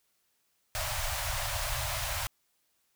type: band-stop noise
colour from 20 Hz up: pink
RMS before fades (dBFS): -33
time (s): 0.75-2.27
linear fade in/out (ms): 0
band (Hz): 130 to 560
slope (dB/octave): 96
effects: white hiss -74 dBFS RMS until 2.95 s